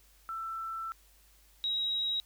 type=tone pair in turn; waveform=sine; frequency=1333 / 3828 Hz; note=E6 / A#7; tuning=+19 / +45 cents; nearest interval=octave + tritone; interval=1826 cents; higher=second; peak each=-35 / -29 dBFS; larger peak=second; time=0.29-0.92 / 1.64-2.2 s; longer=first; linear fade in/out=0 ms; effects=added 50 Hz sine -62 dBFS peak until 2.25 s + white hiss -64 dBFS RMS until 2.25 s